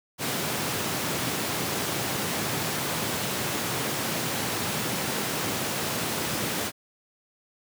pink high-pass noise, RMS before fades -29 dBFS, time 0.18-6.72 s, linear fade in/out 50 ms, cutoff 110 Hz, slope 24 dB/octave, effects none

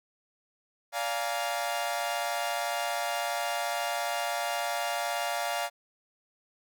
sawtooth chord, Bb dominant seventh, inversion first, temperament equal with one note detuned, 579.2 / 698.5 / 830.6 / 932.3 Hz, D5 / F5 / Ab5 / Bb5, -24 / 0 / 0 / 0 cents, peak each -32 / -28 / -33 / -34 dBFS, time 0.92-5.7 s, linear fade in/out 50 ms, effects none

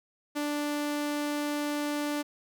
sawtooth tone, 293.7 Hz, D4, in tune, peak -25 dBFS, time 0.35-2.23 s, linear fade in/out 20 ms, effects none

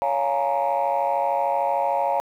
sine chord, Bb minor seventh, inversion first, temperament just, 559.4 / 699.2 / 839.1 / 932.3 Hz, Db5 / F5 / Ab5 / Bb5, +16 / +2 / +18 / 0 cents, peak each -24 dBFS, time 0.02-2.2 s, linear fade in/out 0 ms, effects tanh soft clip ceiling -14 dBFS + 9-bit

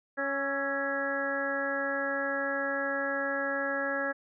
harmonic tone with a mistuned harmonic, 277.2 Hz, C#4, in tune, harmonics 1 / 2 / 3 / 4 / 5 / 6 / 7, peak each -38 / -33 / -41 / -44 / -38 / -32 / -42 dBFS, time 0.17-4.13 s, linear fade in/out 20 ms, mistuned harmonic 5, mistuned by -54 cents, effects none

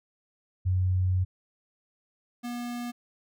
sine / square tone pair in turn, 92.2 / 241.1 Hz, F#2 / B3, -6 / -41 cents, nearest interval octave + perfect fourth, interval 1665 cents, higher second, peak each -22 / -33 dBFS, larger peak first, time 0.65-1.25 / 2.43-2.92 s, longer first, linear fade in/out 20 ms, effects none

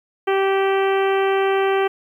harmonic tone with a mistuned harmonic, 388.9 Hz, G4, 14 cents flat, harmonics 1 / 2 / 3 / 4 / 5 / 6 / 7 / 8, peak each -17 / -23 / -27 / -29 / -31 / -33 / -34 / -35 dBFS, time 0.27-1.88 s, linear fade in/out 10 ms, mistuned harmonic 7, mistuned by -17 cents, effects 9-bit

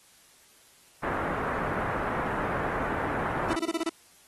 white low-pass noise, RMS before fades -31 dBFS, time 1.03-3.56 s, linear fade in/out 5 ms, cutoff 1500 Hz, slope 24 dB/octave
40% pulse tone bursts, 330 Hz, E4, 2 cents sharp, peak -25 dBFS, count 7, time 3.5-3.895 s, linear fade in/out 5 ms, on 35 ms, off 25 ms
effects white hiss -58 dBFS RMS until 4.27 s + AAC 32 kbps

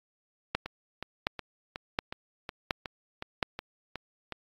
two click trains, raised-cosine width 0.3 ms, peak -10 / -20 dBFS, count 5 / 11, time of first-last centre 0.55-3.428 / 0.66-4.323 s, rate 1.39 / 2.73 Hz, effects AAC 32 kbps

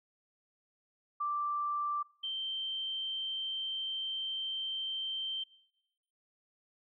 sine tone pair in turn, 1174.7 / 3127 Hz, D6 / G7, 0 / -5 cents, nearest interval octave + perfect fourth, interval 1695 cents, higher second, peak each -31 / -34 dBFS, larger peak first, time 1.2-2.03 / 2.23-5.44 s, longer second, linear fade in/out 10 ms, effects noise-tail reverb RT60 1.0 s tail -25 dB re dry

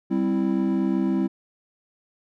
triangle chord, C major, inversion second, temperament equal, 196 / 261.6 / 329.6 Hz, G3 / C4 / E4, 0 / 0 / 0 cents, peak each -22 / -23 / -23 dBFS, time 0.1-1.28 s, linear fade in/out 20 ms, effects none

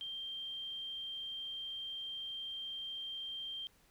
sine tone, 3168 Hz, G7, 18 cents sharp, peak -40 dBFS, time 0.01-3.67 s, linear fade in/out 0 ms, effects pink hiss -68 dBFS RMS until 3.9 s

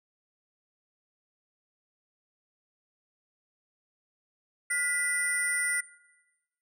sine tone cluster, 1438 / 1979 / 9080 Hz, F#6 / B6 / C#9, -50 / +3 / +41 cents, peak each -32 / -27 / -29 dBFS, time 4.7-5.81 s, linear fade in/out 10 ms, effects noise-tail reverb RT60 1.0 s tail -20 dB re dry + tanh soft clip ceiling -22 dBFS

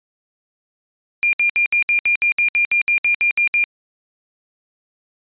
sine tone bursts, 2400 Hz, D7, 37 cents sharp, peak -13 dBFS, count 15, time 1.23-3.64 s, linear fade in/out 0 ms, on 100 ms, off 65 ms, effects resampled to 8000 Hz

